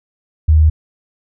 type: tone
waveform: sine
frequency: 77.78 Hz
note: D#2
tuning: in tune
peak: -6 dBFS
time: 0.48-0.7 s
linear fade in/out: 10 ms
effects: none